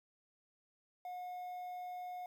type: tone with quantisation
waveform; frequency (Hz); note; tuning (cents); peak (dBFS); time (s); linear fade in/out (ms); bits
triangle; 722; F#5; -43; -40; 1.05-2.26; 2; 11
effects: none